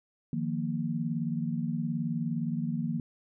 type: chord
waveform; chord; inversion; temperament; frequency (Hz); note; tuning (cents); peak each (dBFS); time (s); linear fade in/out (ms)
sine; Eb suspended second; none; equal; 155.56 / 174.61 / 233.1; Eb3 / F3 / Bb3; 0 / 0 / 0; -33 / -34 / -32; 0.33-3; 2
effects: none